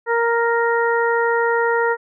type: harmonic tone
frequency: 466.2 Hz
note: A#4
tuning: in tune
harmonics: 1 / 2 / 3 / 4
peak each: -18 / -21 / -23 / -24 dBFS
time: 0.06-1.97 s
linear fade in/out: 50 ms
effects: none